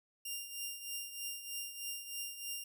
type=tone with tremolo; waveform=10% pulse; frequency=2795 Hz; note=F7; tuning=1 cent sharp; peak=-29 dBFS; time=0.25-2.64 s; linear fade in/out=5 ms; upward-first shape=triangle; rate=3.2 Hz; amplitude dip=70%; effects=none